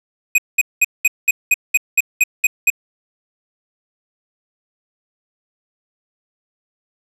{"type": "tone bursts", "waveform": "square", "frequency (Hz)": 2502, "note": "D#7", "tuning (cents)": 9, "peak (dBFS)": -10, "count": 11, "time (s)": [0.35, 2.702], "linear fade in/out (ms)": 5, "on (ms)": 32, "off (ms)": 200, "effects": ["resampled to 32000 Hz", "7-bit"]}